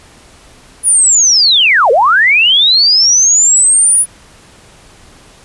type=linear two-way sweep; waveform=sine; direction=down then up; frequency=9956 to 434.2 to 9956 Hz; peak=-5 dBFS; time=0.83-4.06 s; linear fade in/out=50 ms; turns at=1.91 s; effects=pink hiss -41 dBFS RMS until 5.44 s + resampled to 24000 Hz